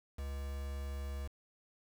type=tone with quantisation; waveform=triangle; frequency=69.3 Hz; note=C#2; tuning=in tune; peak=-36 dBFS; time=0.18-1.28 s; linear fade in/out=10 ms; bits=8; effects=none